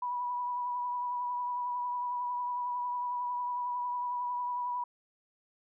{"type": "tone with vibrato", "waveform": "sine", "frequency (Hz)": 980, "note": "B5", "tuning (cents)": -14, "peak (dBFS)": -31, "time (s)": [0.02, 4.84], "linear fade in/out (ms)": 5, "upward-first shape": "triangle", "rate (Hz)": 11, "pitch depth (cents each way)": 27, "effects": []}